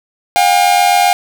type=tone pair together; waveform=45% pulse; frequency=715.4 / 803 Hz; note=F5 / G5; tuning=+41 / +41 cents; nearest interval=major second; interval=200 cents; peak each=-11 dBFS; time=0.36-1.13 s; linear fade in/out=0 ms; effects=none